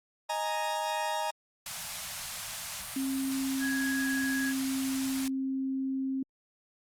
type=chord; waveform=40% pulse; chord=D# suspended fourth; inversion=none; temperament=equal; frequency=622.3 / 830.6 / 932.3 Hz; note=D#5 / G#5 / A#5; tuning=0 / 0 / 0 cents; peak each=-35 / -34 / -32 dBFS; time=0.29-1.31 s; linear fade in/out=10 ms
type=band-stop noise; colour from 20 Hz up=white; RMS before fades=-37 dBFS; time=1.66-5.28 s; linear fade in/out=2 ms; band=210 to 590 Hz; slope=48 dB/octave
type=tone with pitch glide; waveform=sine; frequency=268.2 to 266.3 Hz; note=C4 to C4; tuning=+43 to +31 cents; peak=-29 dBFS; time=2.96-6.23 s; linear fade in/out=5 ms; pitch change=-12 cents; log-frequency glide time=3.35-4.38 s
type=tone with vibrato; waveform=sine; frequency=1661.2 Hz; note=G#6; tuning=in tune; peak=-32 dBFS; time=3.59-4.54 s; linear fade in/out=50 ms; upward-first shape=triangle; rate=20 Hz; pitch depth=20 cents each way
effects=low-pass 12000 Hz 12 dB/octave + Opus 48 kbps